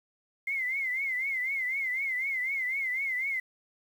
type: tone with vibrato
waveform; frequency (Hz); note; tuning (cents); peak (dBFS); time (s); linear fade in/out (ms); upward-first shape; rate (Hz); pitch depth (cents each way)
sine; 2100; C7; +6; -28; 0.47-3.4; 5; triangle; 4; 120
effects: 9-bit